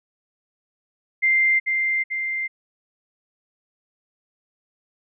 sine tone with echo, 2093 Hz, C7, in tune, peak -15 dBFS, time 1.22-1.6 s, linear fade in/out 20 ms, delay 440 ms, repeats 2, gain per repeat -4 dB, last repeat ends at 2.48 s, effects none

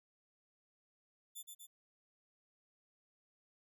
5% pulse tone with echo, 3520 Hz, A7, in tune, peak -38 dBFS, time 1.35-1.43 s, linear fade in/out 20 ms, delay 120 ms, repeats 2, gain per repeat -3 dB, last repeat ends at 1.67 s, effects none

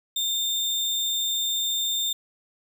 sine tone with sample-and-hold, 3614 Hz, A7, 46 cents sharp, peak -23 dBFS, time 0.16-2.13 s, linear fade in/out 5 ms, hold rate 11025 Hz, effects none

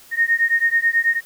sine beating tone pair, 1846 / 1855.2 Hz, A#6 / A#6, -17 / -9 cents, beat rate 9.2 Hz, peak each -18 / -18 dBFS, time 0.11-1.21 s, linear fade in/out 50 ms, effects white hiss -47 dBFS RMS until 1.25 s

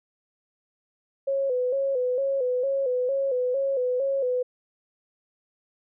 sine tone with vibrato, 523 Hz, C5, 1 cent flat, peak -22 dBFS, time 1.27-4.43 s, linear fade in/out 10 ms, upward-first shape square, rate 2.2 Hz, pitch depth 78 cents each way, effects none

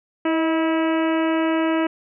harmonic tone with a mistuned harmonic, 324.1 Hz, E4, 29 cents flat, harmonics 1 / 2 / 3 / 4 / 5 / 6 / 7 / 8 / 9, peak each -19 / -25 / -29 / -31 / -33 / -35 / -36 / -37 / -38 dBFS, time 0.25-1.87 s, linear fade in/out 5 ms, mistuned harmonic 2, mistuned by -32 cents, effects none

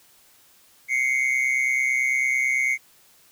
triangle tone pair together, 2093 / 2222 Hz, C7 / C#7, 0 / +4 cents, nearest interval minor second, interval 104 cents, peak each -21 dBFS, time 0.88-2.78 s, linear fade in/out 50 ms, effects white hiss -56 dBFS RMS until 3.31 s

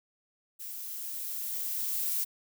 violet noise with level ramp, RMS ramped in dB -41 to -30 dBFS, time 0.59-2.25 s, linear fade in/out 20 ms, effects none

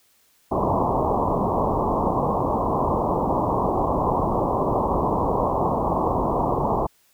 white low-pass noise, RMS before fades -22 dBFS, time 0.51-6.87 s, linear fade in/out 10 ms, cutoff 1100 Hz, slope 96 dB/octave, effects white hiss -61 dBFS RMS until 7.13 s

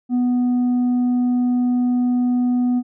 sine tone with tanh clipping, 246.9 Hz, B3, in tune, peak -16 dBFS, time 0.09-2.83 s, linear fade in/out 50 ms, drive 3 dB, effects none

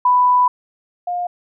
sine tone pair in turn, 992 / 709.6 Hz, B5 / F5, +7 / +27 cents, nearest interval tritone, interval 580 cents, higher first, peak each -10 / -19 dBFS, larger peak first, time 0.05-0.48 / 1.07-1.27 s, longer first, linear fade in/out 5 ms, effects none

